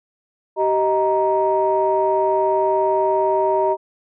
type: tone cluster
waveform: sine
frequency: 385.6 / 626 / 937 Hz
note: G4 / D#5 / A#5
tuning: -28 / +10 / +9 cents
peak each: -19 dBFS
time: 0.56-3.77 s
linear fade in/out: 50 ms
effects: tanh soft clip ceiling -6 dBFS